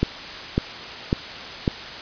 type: click train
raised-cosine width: 3 ms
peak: -5 dBFS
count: 4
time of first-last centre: 0.03-1.678 s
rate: 1.82 Hz
effects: white hiss -34 dBFS RMS until 2.01 s + resampled to 11025 Hz